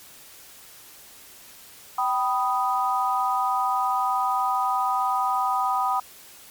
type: chord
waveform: sine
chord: G augmented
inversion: none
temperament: equal with one note detuned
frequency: 772.3 / 987.8 / 1244.5 Hz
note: G5 / B5 / D#6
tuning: -26 / 0 / 0 cents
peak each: -25 dBFS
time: 1.98-6 s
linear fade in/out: 5 ms
effects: white hiss -47 dBFS RMS until 6.5 s + MP3 96 kbps